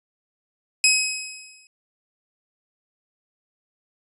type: tone with exponential decay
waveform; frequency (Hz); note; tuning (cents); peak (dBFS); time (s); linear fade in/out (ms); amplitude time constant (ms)
15% pulse; 2543; D#7; +37; -5; 0.84-1.67; 1; 180
effects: resampled to 24000 Hz